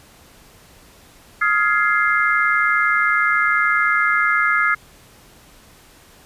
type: chord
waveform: sine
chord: F minor seventh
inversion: third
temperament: just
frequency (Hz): 1257.2 / 1396.9 / 1676.3 / 2095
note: Eb6 / F6 / Ab6 / C7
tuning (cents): +18 / 0 / +16 / +2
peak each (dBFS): -20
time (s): 1.41-4.75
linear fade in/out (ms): 10
effects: pink hiss -48 dBFS RMS until 6.25 s + resampled to 32000 Hz